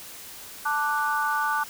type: chord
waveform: sine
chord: D major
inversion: second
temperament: equal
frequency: 880 / 1174.7 / 1480 Hz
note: A5 / D6 / F#6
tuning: 0 / 0 / 0 cents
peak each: -27 dBFS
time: 0.65-1.64 s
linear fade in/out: 10 ms
effects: white hiss -42 dBFS RMS until 1.69 s